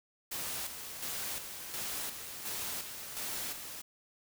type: noise with tremolo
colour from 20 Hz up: white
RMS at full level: -38 dBFS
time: 0.31-3.82 s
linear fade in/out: 10 ms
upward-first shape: square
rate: 1.4 Hz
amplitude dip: 50%
effects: none